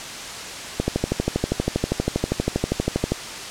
click train, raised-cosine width 2 ms, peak -6 dBFS, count 30, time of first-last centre 0.8-3.12 s, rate 12.5 Hz, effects white hiss -32 dBFS RMS until 3.5 s + low-pass 7000 Hz 12 dB/octave

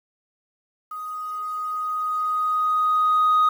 sine tone with level ramp, 1248 Hz, D#6, 5 cents sharp, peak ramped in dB -30 to -12 dBFS, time 0.91-3.49 s, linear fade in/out 5 ms, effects tanh soft clip ceiling -13 dBFS + 8-bit

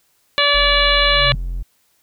harmonic tone, 576 Hz, D5, 34 cents flat, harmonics 1 / 2 / 3 / 4 / 5 / 6 / 7, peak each -20 / -20 / -20 / -20 / -20 / -20 / -20 dBFS, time 0.38-1.32 s, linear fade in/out 0 ms
triangle tone, 43.65 Hz, F1, in tune, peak -19 dBFS, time 0.54-1.63 s, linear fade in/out 10 ms
sine tone with exponential growth, 131 Hz, C3, 2 cents sharp, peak -16 dBFS, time 0.89-1.35 s, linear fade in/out 5 ms, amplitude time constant 100 ms
effects white hiss -61 dBFS RMS until 2.02 s

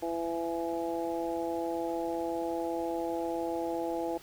harmonic tone, 167.5 Hz, E3, 28 cents sharp, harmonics 2 / 3 / 4 / 5, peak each -34 / -36 / -37 / -38 dBFS, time 0.02-4.18 s, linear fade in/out 10 ms, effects pink hiss -53 dBFS RMS until 4.22 s

